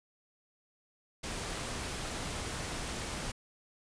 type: noise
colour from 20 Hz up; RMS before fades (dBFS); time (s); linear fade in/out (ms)
pink; -38; 1.23-3.32; 10
effects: resampled to 22050 Hz